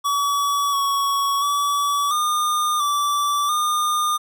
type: tone with pitch steps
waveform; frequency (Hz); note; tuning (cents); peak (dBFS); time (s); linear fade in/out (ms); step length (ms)
square; 1138 / 1117 / 1145 / 1214 / 1162 / 1214; C#6 / C#6 / D6 / D#6 / D6 / D#6; +45 / +13 / -44 / -43 / -19 / -43; -19; 0.04-4.18; 20; 690
effects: none